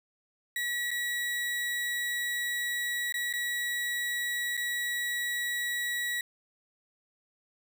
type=tone with dropouts; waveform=35% pulse; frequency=1928 Hz; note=B6; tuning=42 cents flat; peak=-28 dBFS; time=0.56-6.21 s; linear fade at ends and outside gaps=2 ms; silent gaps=0.907-0.913 / 3.124-3.141 / 3.328-3.336 / 4.569-4.575 s; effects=none